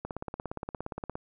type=click train; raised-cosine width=1 ms; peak=-21 dBFS; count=20; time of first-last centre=0.05-1.155 s; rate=17.2 Hz; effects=none